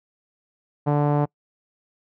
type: tone with low-pass filter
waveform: sawtooth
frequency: 146.4 Hz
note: D3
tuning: 5 cents flat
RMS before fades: -20 dBFS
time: 0.86-1.26 s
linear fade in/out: 20 ms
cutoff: 830 Hz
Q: 1.8
effects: noise-tail reverb RT60 0.1 s tail -26 dB re dry